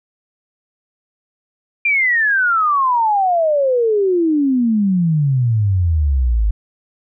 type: exponential sweep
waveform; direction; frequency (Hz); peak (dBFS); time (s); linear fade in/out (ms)
sine; down; 2409 to 50.2; -12; 1.85-6.51; 5
effects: none